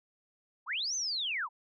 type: linear two-way sweep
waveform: sine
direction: up then down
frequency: 830 to 6320 to 830 Hz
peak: -31 dBFS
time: 0.66-1.49 s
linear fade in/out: 50 ms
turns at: 0.95 s
effects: none